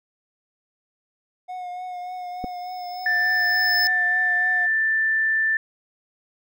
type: tone with vibrato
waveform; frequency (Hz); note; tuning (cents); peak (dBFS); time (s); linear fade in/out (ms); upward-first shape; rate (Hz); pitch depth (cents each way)
triangle; 725; F#5; -35; -28; 1.48-4.67; 20; triangle; 3.4; 31
type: tone with exponential growth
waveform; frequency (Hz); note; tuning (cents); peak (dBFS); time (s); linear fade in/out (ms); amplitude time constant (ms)
square; 5230; E8; -15; -21; 1.93-3.87; 0; 420
type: clicks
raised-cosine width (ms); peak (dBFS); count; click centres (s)
2; -18; 2; 2.441 / 2.445
type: tone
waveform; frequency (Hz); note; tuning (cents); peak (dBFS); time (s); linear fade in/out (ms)
sine; 1771; A6; +11; -18; 3.06-5.57; 2
effects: none